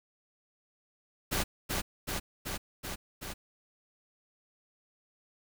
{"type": "noise with echo", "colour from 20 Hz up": "pink", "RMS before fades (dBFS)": -30, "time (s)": [1.31, 1.44], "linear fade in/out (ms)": 20, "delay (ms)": 380, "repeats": 5, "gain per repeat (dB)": -2, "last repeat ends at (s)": 3.34, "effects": []}